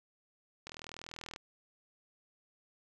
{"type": "click train", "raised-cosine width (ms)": 0.2, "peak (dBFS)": -27, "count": 29, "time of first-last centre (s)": [0.67, 1.361], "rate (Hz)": 40.5, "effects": []}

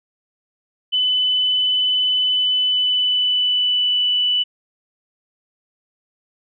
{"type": "tone with pitch glide", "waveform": "sine", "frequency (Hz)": [3007, 2974], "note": ["F#7", "F#7"], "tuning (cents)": [27, 8], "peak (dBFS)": -15, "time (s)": [0.92, 4.44], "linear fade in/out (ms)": 20, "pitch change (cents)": -19, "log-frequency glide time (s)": [2.22, 4.08], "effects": []}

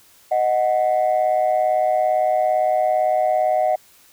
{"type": "tone pair together", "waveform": "sine", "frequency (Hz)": [622.3, 740], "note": ["D#5", "F#5"], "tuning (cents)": [0, 0], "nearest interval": "minor third", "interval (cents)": 300, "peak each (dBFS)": -17, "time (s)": [0.31, 3.76], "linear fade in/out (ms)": 10, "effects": ["tanh soft clip ceiling -11 dBFS", "white hiss -52 dBFS RMS until 4.12 s"]}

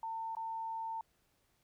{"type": "tone with dropouts", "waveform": "sine", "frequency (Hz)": 900, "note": "A5", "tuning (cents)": 39, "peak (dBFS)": -37, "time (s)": [0.03, 1.01], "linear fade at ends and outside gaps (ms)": 2, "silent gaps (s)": [0.351, 0.368], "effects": ["pink hiss -75 dBFS RMS until 1.63 s"]}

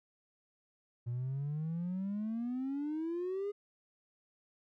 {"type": "exponential sweep", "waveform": "triangle", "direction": "up", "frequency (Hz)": [117.4, 415.3], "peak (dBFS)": -31, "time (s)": [1.06, 3.52], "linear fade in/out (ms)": 20, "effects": ["tanh soft clip ceiling -30 dBFS"]}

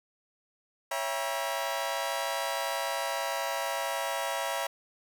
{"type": "chord", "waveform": "sawtooth", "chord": "C# diminished seventh", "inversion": "none", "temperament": "just", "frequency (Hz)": [554.4, 665.2, 798.3, 957.9], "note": ["C#5", "E5", "G5", "Bb5"], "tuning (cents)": [0, 16, 31, 47], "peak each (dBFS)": [-32, -31, -34, -31], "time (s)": [0.91, 4.67], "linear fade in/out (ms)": 5, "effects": []}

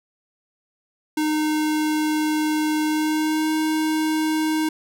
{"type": "tone with pitch glide", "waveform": "square", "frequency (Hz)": [307.2, 312.6], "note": ["D#4", "D#4"], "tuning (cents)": [-22, 8], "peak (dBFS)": -20, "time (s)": [1.17, 4.69], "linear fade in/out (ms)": 5, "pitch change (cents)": 30, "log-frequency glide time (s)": [2.85, 3.52], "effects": []}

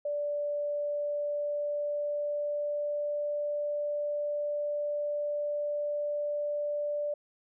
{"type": "tone with pitch glide", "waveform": "sine", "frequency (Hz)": [584, 587.4], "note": ["D5", "D5"], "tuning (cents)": [-10, 0], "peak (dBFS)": -29, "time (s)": [0.05, 7.14], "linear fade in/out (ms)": 5, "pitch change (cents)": 10, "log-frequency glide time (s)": [0.49, 3.2], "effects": []}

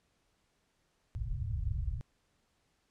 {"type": "low-pass noise", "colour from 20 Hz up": "white", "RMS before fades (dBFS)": -35, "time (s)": [1.15, 2.01], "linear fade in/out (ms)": 0, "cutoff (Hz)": 120, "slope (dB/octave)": 48, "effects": ["pink hiss -75 dBFS RMS until 2.9 s", "low-pass 9000 Hz 12 dB/octave"]}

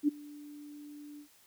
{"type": "tone with ADSR envelope", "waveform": "sine", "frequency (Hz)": 293.7, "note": "D4", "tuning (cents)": 0, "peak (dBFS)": -21, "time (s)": [0.03, 1.28], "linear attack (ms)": 51, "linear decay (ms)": 14, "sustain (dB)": -24, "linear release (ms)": 91, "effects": ["white hiss -63 dBFS RMS until 1.46 s"]}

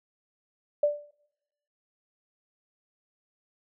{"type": "tone with exponential decay", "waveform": "sine", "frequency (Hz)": 587.3, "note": "D5", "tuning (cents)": 0, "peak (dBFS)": -17, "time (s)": [0.83, 1.11], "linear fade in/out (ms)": 5, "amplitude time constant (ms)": 59, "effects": ["noise-tail reverb RT60 0.9 s tail -26 dB re dry"]}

